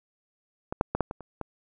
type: clicks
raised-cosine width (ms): 1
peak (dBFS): -17 / -7 / -12 / -9 / -20 / -28 / -19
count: 7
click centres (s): 0.725 / 0.811 / 0.95 / 1.007 / 1.111 / 1.207 / 1.413
effects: none